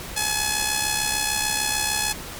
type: tone with amplitude modulation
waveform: 5% pulse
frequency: 850 Hz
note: G#5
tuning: 40 cents sharp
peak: -7 dBFS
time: 0.16-2.13 s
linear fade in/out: 10 ms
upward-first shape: sine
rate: 66.7 Hz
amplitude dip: 55%
effects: pink hiss -35 dBFS RMS until 2.39 s + MP3 96 kbps